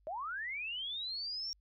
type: linear sweep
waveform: sine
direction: up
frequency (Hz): 587.3 to 5600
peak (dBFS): -37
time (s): 0.07-1.53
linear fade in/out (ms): 0
effects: added 50 Hz sine -66 dBFS peak until 1.6 s